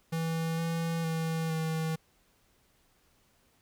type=tone with pitch steps; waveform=square; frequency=163.5 / 165.6 / 162.4 / 160.3 Hz; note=E3 / E3 / E3 / E3; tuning=-14 / +8 / -26 / -48 cents; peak=-30 dBFS; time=0.12-1.96 s; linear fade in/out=10 ms; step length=460 ms; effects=pink hiss -68 dBFS RMS until 3.61 s